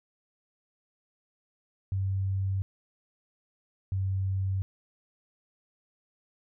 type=tone pair in turn; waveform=sine; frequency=96.4 / 95.79 Hz; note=G2 / G2; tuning=-28 / -39 cents; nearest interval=unison; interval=11 cents; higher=first; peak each=-26 dBFS; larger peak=neither; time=1.92-2.62 / 3.92-4.62 s; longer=neither; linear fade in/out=0 ms; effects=none